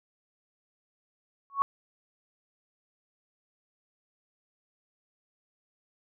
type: tone with exponential growth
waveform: sine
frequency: 1108.7 Hz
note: C#6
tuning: in tune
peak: -17 dBFS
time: 1.5-1.62 s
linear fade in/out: 0 ms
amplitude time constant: 25 ms
effects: none